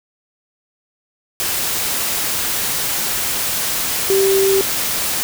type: tone in noise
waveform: sine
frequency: 388.9 Hz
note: G4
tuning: 14 cents flat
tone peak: -12 dBFS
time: 4.1-4.61 s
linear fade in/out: 0 ms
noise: white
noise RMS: -20 dBFS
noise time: 1.4-5.23 s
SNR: +5 dB
effects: none